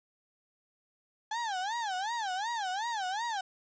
35% pulse tone with vibrato, 835 Hz, G#5, 9 cents sharp, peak -30 dBFS, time 1.31-3.41 s, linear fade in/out 5 ms, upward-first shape sine, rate 2.7 Hz, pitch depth 230 cents each way, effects resampled to 16000 Hz + 10-bit

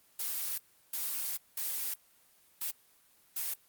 blue noise bursts at uneven times, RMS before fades -35 dBFS, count 5, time 0.19-0.58 / 0.93-1.37 / 1.57-1.94 / 2.61-2.71 / 3.36-3.54 s, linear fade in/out 5 ms, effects white hiss -65 dBFS RMS until 3.68 s + Opus 24 kbps

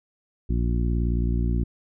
harmonic tone, 58.7 Hz, A#1, 13 cents sharp, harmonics 1 / 2 / 3 / 4 / 5 / 6, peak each -22 / -28 / -31 / -32 / -36 / -37 dBFS, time 0.49-1.64 s, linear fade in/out 10 ms, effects none

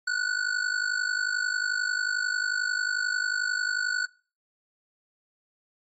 square ring-modulated tone, 1480 Hz, F#6, in tune, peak -23 dBFS, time 0.07-4.06 s, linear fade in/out 5 ms, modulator 25.6 Hz, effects noise-tail reverb RT60 0.4 s tail -24 dB re dry + MP3 32 kbps

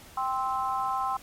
harmonic tone, 261.6 Hz, C4, in tune, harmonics 3 / 4 / 5, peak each -30 / -29 / -33 dBFS, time 0.17-1.17 s, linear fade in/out 5 ms, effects pink hiss -50 dBFS RMS until 1.22 s + MP3 64 kbps

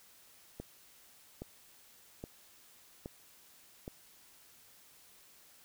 click train, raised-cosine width 2 ms, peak -28 dBFS, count 5, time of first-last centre 0.6-3.879 s, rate 1.22 Hz, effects white hiss -61 dBFS RMS until 5.64 s

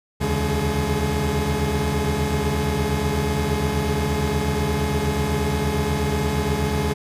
30% pulse tone cluster, 73.3 / 81.7 / 139.6 / 205.6 / 426.5 Hz, D2 / E2 / C#3 / G#3 / G#4, -3 / -15 / +13 / -17 / +46 cents, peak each -24 dBFS, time 0.2-6.94 s, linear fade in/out 20 ms, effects resampled to 32000 Hz

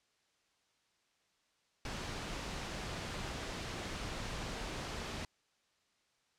pink noise, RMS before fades -41 dBFS, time 1.85-5.25 s, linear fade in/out 2 ms, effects white hiss -75 dBFS RMS until 6.38 s + low-pass 6000 Hz 12 dB/octave

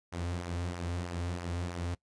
sawtooth tone with flanger, 87.31 Hz, F2, in tune, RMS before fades -36 dBFS, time 0.12-1.95 s, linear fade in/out 10 ms, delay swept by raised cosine 0.24 to 6.14 ms, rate 3.1 Hz, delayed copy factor -0.5, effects noise-tail reverb RT60 0.1 s tail -21 dB re dry + resampled to 22050 Hz

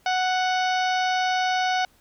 harmonic tone, 740 Hz, F#5, in tune, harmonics 1 / 2 / 3 / 4 / 5 / 6 / 7 / 8, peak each -22 / -28 / -32 / -34 / -36 / -38 / -39 / -40 dBFS, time 0.06-1.85 s, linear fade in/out 2 ms, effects pink hiss -60 dBFS RMS until 2 s

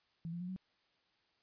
sine tone with pitch steps, 165.9 / 172.55 / 179.46 / 186.65 Hz, E3 / F3 / F3 / F#3, +11 / -21 / +47 / +15 cents, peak -39 dBFS, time 0.25-0.562 s, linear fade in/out 0 ms, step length 78 ms, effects white hiss -75 dBFS RMS until 1.42 s + resampled to 11025 Hz

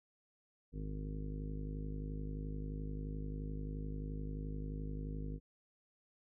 harmonic tone, 51.5 Hz, G#1, 14 cents flat, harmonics 1 / 2 / 3 / 4 / 5 / 6 / 7 / 8 / 9, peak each -41 / -51 / -45 / -57 / -48 / -59 / -57 / -61 / -55 dBFS, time 0.72-5.4 s, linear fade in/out 50 ms, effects none

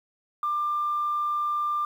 sine tone, 1191 Hz, D6, 24 cents sharp, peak -23 dBFS, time 0.43-1.85 s, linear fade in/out 2 ms, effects tanh soft clip ceiling -19 dBFS + 9-bit

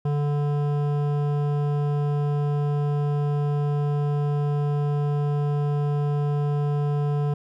triangle tone with hard clipping, 145.6 Hz, D3, 15 cents flat, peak -23 dBFS, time 0.05-7.34 s, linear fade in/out 5 ms, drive 17 dB, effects none

